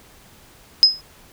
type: tone with exponential decay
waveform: sine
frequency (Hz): 5080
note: D#8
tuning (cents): +35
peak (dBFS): -4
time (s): 0.83-1.01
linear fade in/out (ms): 0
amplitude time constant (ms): 39
effects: pink hiss -49 dBFS RMS until 1.32 s